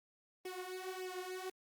sawtooth tone with flanger, 370 Hz, F#4, in tune, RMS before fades -44 dBFS, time 0.45-1.5 s, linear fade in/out 5 ms, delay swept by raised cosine 0.36 to 4.96 ms, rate 1.7 Hz, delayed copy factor +0.8, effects Opus 24 kbps

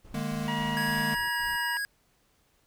brown noise bursts, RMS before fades -47 dBFS, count 6, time 0.04-1.565 s, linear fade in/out 10 ms, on 180 ms, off 89 ms
square chord, D# suspended fourth, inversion none, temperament equal with one note detuned, 151.92 / 207.7 / 233.1 Hz, D#3 / G#3 / A#3, -41 / 0 / 0 cents, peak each -35 dBFS, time 0.14-1.15 s, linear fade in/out 5 ms
harmonic tone, 956 Hz, A#5, 43 cents sharp, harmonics 1 / 2 / 3, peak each -33 / -36 / -38 dBFS, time 0.48-1.77 s, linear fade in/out 0 ms
square tone with pitch glide, 1661.2 to 1649.7 Hz, G#6 to G#6, 0 to -12 cents, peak -30 dBFS, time 0.77-1.85 s, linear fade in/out 0 ms, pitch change -12 cents, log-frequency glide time 1.29-1.38 s
effects pink hiss -68 dBFS RMS until 2.66 s

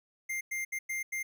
square tone bursts at uneven times, 2100 Hz, C7, 6 cents sharp, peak -33 dBFS, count 5, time 0.29-0.41 / 0.51-0.65 / 0.72-0.79 / 0.89-1.03 / 1.12-1.23 s, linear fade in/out 10 ms, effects none

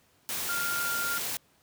sine tone in noise, 1400 Hz, F6, 4 cents sharp, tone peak -30 dBFS, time 0.49-1.18 s, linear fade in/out 0 ms, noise white, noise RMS -33 dBFS, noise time 0.29-1.37 s, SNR 0 dB, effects pink hiss -65 dBFS RMS until 1.62 s + high-pass 80 Hz 12 dB/octave

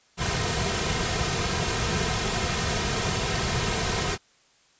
pink noise with comb filter, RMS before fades -26 dBFS, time 0.17-4.18 s, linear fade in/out 50 ms, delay 3.5 ms, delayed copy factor -0.65, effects white hiss -61 dBFS RMS until 4.79 s + resampled to 16000 Hz

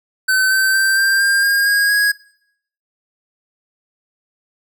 square tone with pitch steps, 1527 / 1544.7 / 1562.7 / 1580.8 / 1599.2 / 1617.8 / 1636.6 / 1655.6 Hz, G6 / G6 / G6 / G6 / G6 / G#6 / G#6 / G#6, -46 / -26 / -6 / +14 / +34 / -46 / -26 / -6 cents, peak -13 dBFS, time 0.28-2.12 s, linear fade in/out 10 ms, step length 230 ms, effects noise-tail reverb RT60 0.7 s tail -22 dB re dry

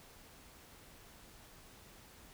silence, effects pink hiss -58 dBFS RMS until 2.33 s

